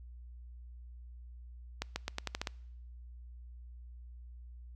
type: accelerating click train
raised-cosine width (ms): 0.2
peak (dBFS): -17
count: 8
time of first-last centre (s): 1.82-2.472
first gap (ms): 140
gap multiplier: 0.86
effects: noise-tail reverb RT60 0.8 s tail -25 dB re dry + added 60 Hz sine -47 dBFS peak until 4.75 s